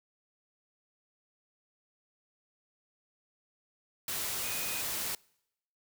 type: tone in noise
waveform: sine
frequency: 2489 Hz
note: D#7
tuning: in tune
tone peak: -42 dBFS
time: 4.44-4.81 s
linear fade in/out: 2 ms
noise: white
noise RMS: -35 dBFS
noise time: 4.08-5.15 s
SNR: -10 dB
effects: noise-tail reverb RT60 0.8 s tail -26 dB re dry